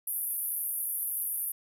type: band-pass noise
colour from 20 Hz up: white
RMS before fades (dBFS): -33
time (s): 0.07-1.52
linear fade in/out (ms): 5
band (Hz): 10000 to 14000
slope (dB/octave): 96
effects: none